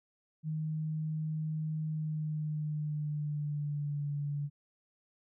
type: tone with pitch glide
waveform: sine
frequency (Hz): 155.9 to 144.62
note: D#3 to D3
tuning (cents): +4 to -26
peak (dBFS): -32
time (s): 0.43-4.5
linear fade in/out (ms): 50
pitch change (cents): -130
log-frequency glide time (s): 1.87-4.09
effects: none